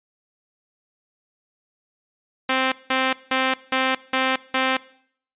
5% pulse tone bursts, 261.6 Hz, C4, in tune, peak -7 dBFS, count 6, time 2.49-4.77 s, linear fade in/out 5 ms, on 230 ms, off 180 ms, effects noise-tail reverb RT60 0.6 s tail -20 dB re dry + resampled to 8000 Hz

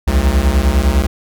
square beating tone pair, 62 / 71.9 Hz, B1 / D2, +7 / -36 cents, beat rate 9.9 Hz, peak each -14 dBFS, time 0.07-1.07 s, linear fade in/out 10 ms, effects none

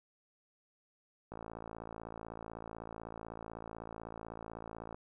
click train, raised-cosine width 1 ms, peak -30 dBFS, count 204, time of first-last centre 1.32-4.945 s, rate 56 Hz, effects none

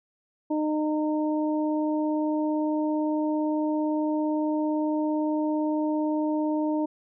harmonic tone, 305.9 Hz, D#4, 29 cents flat, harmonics 1 / 2 / 3, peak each -24 / -31 / -34 dBFS, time 0.5-6.86 s, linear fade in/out 10 ms, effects none

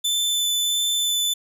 sawtooth tone with vibrato, 3520 Hz, A7, in tune, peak -17 dBFS, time 0.04-1.34 s, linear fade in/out 10 ms, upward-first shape sine, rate 1.5 Hz, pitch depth 8 cents each way, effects none

